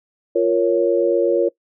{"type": "chord", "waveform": "sine", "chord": "Bb minor", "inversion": "second", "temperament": "equal", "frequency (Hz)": [349.2, 466.2, 554.4], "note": ["F4", "Bb4", "Db5"], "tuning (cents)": [0, 0, 0], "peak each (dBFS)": -18, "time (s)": [0.35, 1.49], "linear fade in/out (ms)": 10, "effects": ["noise-tail reverb RT60 0.1 s tail -21 dB re dry"]}